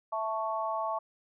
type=chord; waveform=sine; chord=A major; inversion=second; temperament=equal; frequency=659.3 / 880 / 1108.7 Hz; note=E5 / A5 / C#6; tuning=0 / 0 / 0 cents; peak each=-34 dBFS; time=0.12-0.99 s; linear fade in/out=10 ms; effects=none